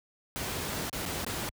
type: noise with dropouts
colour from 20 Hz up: pink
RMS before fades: -34 dBFS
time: 0.36-1.49 s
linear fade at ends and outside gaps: 0 ms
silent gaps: 0.896-0.929 / 1.054-1.061 / 1.247-1.265 s
effects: high-pass 60 Hz 12 dB/octave